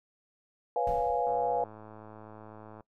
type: chord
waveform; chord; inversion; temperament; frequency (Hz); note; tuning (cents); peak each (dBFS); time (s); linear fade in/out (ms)
sine; C# dominant seventh; third; equal; 493.9 / 554.4 / 698.5 / 830.6; B4 / C#5 / E#5 / G#5; 0 / 0 / 0 / 0; -31 / -35 / -31 / -31; 0.76-1.64; 2
type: noise with exponential decay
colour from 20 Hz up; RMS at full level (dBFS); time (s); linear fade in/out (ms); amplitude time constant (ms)
brown; -38; 0.87-1.61; 2; 160
type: click train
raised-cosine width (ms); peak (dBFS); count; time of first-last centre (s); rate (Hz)
1; -34; 167; 1.27-2.807; 108
effects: noise-tail reverb RT60 0.1 s tail -21 dB re dry